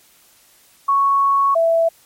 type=tone pair in turn; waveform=sine; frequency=1108.7 / 661.9 Hz; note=C#6 / E5; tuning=0 / +7 cents; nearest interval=major sixth; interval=893 cents; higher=first; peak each=-12 dBFS; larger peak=neither; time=0.88-1.55 / 1.55-1.89 s; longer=first; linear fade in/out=10 ms; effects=white hiss -52 dBFS RMS until 2.05 s + MP3 64 kbps